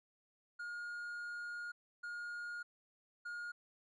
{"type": "tone bursts at uneven times", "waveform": "triangle", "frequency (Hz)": 1427, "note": "F6", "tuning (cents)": 37, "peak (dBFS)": -40, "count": 3, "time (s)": [[0.59, 1.72], [2.03, 2.63], [3.25, 3.52]], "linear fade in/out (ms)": 10, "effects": ["resampled to 24000 Hz"]}